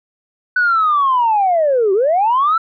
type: linear two-way sweep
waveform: sine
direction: down then up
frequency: 1500 to 370 to 1357 Hz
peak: -10 dBFS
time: 0.56-2.58 s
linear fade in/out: 5 ms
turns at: 1.93 s
effects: tanh soft clip ceiling -7 dBFS